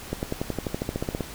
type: accelerating click train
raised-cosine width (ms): 2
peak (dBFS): -13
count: 15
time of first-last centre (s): 0.13-1.207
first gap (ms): 99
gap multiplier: 0.96
effects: pink hiss -40 dBFS RMS until 1.34 s